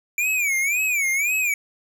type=tone with vibrato; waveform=square; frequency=2331 Hz; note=D7; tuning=14 cents flat; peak=-20 dBFS; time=0.18-1.54 s; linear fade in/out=2 ms; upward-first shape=sine; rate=1.9 Hz; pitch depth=170 cents each way; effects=none